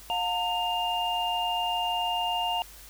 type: tone cluster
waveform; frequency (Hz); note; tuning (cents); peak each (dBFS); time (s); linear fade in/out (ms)
sine; 714 / 907 / 2811; F5 / A#5 / F7; +38 / -48 / +11; -30; 0.1-2.62; 0
effects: added 50 Hz sine -51 dBFS peak until 2.89 s + white hiss -49 dBFS RMS until 2.89 s